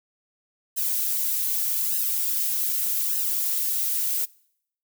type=noise with flanger; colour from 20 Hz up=violet; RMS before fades=-25 dBFS; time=0.76-4.26 s; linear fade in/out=20 ms; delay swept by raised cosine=0.87 to 5.77 ms; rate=0.83 Hz; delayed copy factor=-1; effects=noise-tail reverb RT60 0.7 s tail -24 dB re dry